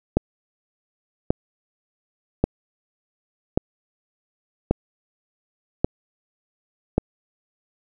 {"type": "click train", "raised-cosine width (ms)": 2, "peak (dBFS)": -3, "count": 7, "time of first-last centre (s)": [0.17, 6.98], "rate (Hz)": 0.881, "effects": []}